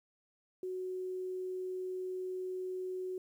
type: tone with quantisation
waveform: sine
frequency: 370 Hz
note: F#4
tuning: in tune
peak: -36 dBFS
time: 0.63-3.18 s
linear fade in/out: 2 ms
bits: 11
effects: none